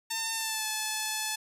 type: tone with pitch glide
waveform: 5% pulse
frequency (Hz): 901 to 865.3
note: A5 to A5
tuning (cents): +41 to -29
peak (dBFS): -18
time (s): 0.1-1.36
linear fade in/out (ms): 10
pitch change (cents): -70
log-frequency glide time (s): 0.34-0.66
effects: resampled to 32000 Hz